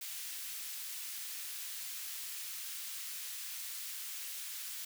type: high-pass noise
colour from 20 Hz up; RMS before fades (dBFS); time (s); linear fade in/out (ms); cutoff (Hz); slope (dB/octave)
white; -43; 0.01-4.85; 5; 1900; 12
effects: none